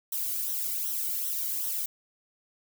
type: noise with flanger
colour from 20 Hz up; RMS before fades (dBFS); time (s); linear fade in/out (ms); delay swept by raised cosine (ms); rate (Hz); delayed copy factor
violet; -31; 0.12-1.86; 5; 0.42 to 1.17; 2.6; -0.7
effects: none